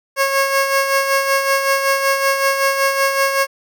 15% pulse tone with tremolo, 546 Hz, C#5, 26 cents flat, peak -6 dBFS, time 0.16-3.47 s, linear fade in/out 50 ms, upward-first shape sine, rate 5.3 Hz, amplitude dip 50%, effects none

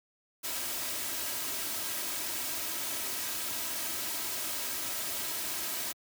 white noise with comb filter, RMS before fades -35 dBFS, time 0.43-5.93 s, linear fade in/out 20 ms, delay 3.1 ms, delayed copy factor +0.5, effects high-pass 80 Hz 12 dB/octave

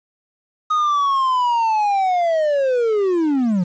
triangle linear sweep, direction down, 1253 to 170 Hz, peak -13 dBFS, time 0.7-3.64 s, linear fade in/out 10 ms, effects resampled to 16000 Hz + 8-bit

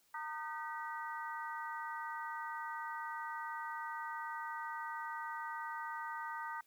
harmonic tone with a mistuned harmonic, 306.2 Hz, D#4, 28 cents flat, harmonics 3 / 4 / 5 / 6, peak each -43 / -45 / -47 / -49 dBFS, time 0.14-6.61 s, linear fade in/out 5 ms, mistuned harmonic 6, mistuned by +87 cents, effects white hiss -72 dBFS RMS until 6.66 s

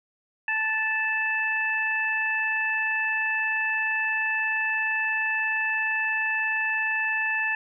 harmonic tone, 877 Hz, A5, 6 cents flat, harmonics 1 / 2 / 3, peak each -33 / -25 / -28 dBFS, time 0.48-7.55 s, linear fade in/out 2 ms, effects none

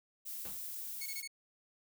violet noise, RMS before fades -43 dBFS, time 0.25-1.23 s, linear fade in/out 20 ms
pink noise with exponential decay, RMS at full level -46 dBFS, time 0.45-0.67 s, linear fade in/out 5 ms, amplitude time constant 47 ms
15% pulse tone bursts, 2202 Hz, C#7, 12 cents flat, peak -35 dBFS, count 4, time 1.01-1.276 s, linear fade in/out 5 ms, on 50 ms, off 22 ms
effects none

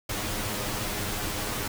pink noise with comb filter, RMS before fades -31 dBFS, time 0.09-1.68 s, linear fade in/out 5 ms, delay 9.7 ms, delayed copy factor +0.6, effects none

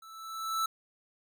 square tone with level ramp, 1318.5 Hz, E6, in tune, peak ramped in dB -50 to -27 dBFS, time 0.02-0.66 s, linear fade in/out 5 ms, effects none

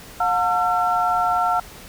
sine tone cluster, 719 / 899 / 1355 Hz, F#5 / A5 / E6, -50 / +37 / +47 cents, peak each -20 / -24 / -21 dBFS, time 0.2-1.6 s, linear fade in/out 5 ms, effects pink hiss -41 dBFS RMS until 1.88 s

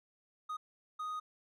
triangle tone bursts at uneven times, 1244.5 Hz, D#6, in tune, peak -35 dBFS, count 2, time 0.49-0.57 / 0.99-1.2 s, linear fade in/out 10 ms, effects none

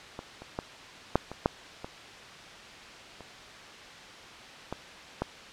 clicks, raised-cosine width 1 ms, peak -23 / -28 / -17 / -7 / -24 / -8 / -23 / -30 / -19 / -14 dBFS, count 10, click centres 0.191 / 0.42 / 0.589 / 1.156 / 1.316 / 1.459 / 1.845 / 3.207 / 4.726 / 5.22 s, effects white hiss -46 dBFS RMS until 5.52 s + low-pass 4000 Hz 12 dB/octave

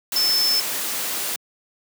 sine tone in noise, 5274 Hz, E8, in tune, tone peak -17 dBFS, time 0.16-0.6 s, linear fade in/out 2 ms, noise white, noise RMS -26 dBFS, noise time 0.12-1.36 s, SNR +6 dB, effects high-pass 200 Hz 12 dB/octave

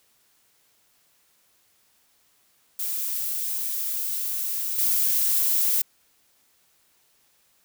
violet noise with level steps, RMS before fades -28 / -22 dBFS, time 2.79-5.82 s, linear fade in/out 5 ms, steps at 4.78 s, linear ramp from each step 10 ms, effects white hiss -64 dBFS RMS until 7.64 s

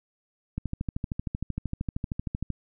click train, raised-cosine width 5 ms, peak -17 dBFS, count 26, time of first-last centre 0.58-2.503 s, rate 13 Hz, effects none

